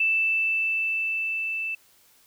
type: tone with level ramp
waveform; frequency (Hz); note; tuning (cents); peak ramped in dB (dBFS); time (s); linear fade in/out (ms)
sine; 2647; E7; +7; -19 to -27; 0-1.75; 5
effects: white hiss -59 dBFS RMS until 2.26 s